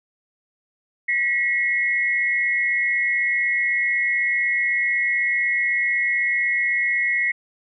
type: tone pair together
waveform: sine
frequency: 1929 / 2165 Hz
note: B6 / C#7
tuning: -41 / -41 cents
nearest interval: major second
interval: 200 cents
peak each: -21 dBFS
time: 1.08-7.32 s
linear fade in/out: 10 ms
effects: none